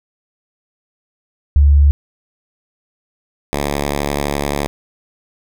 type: tone pair in turn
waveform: sine / 5% pulse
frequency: 71.7 / 71.7 Hz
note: D2 / D2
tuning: -41 / -41 cents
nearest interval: unison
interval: 0 cents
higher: neither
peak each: -6 dBFS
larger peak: neither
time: 1.56-1.91 / 3.53-4.67 s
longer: second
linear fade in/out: 0 ms
effects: none